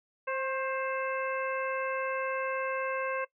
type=harmonic tone with a mistuned harmonic; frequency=527 Hz; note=C5; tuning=12 cents sharp; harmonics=1 / 2 / 3 / 4 / 5; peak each=-33 / -35 / -38 / -42 / -41 dBFS; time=0.27-3.25 s; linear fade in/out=10 ms; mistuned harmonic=2; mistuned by=+27 cents; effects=noise-tail reverb RT60 0.1 s tail -19 dB re dry